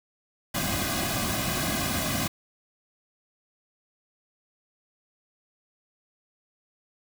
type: noise with comb filter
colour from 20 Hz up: pink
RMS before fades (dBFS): -28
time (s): 0.54-2.28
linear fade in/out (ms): 10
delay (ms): 2.2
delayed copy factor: -0.95
effects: none